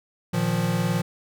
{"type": "chord", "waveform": "square", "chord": "Bb suspended fourth", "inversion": "none", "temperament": "equal", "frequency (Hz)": [116.54, 155.56, 174.61], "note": ["Bb2", "Eb3", "F3"], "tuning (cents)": [0, 0, 0], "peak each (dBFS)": [-28, -28, -25], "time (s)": [0.33, 1.02], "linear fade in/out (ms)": 10, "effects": []}